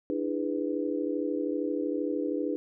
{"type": "chord", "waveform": "sine", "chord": "E dominant seventh", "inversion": "third", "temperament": "just", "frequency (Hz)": [296.7, 329.6, 412, 494.4], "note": ["D4", "E4", "G#4", "B4"], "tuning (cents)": [18, 0, -14, 2], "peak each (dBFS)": [-31, -34, -34, -34], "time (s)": [0.1, 2.56], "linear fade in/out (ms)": 0, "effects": []}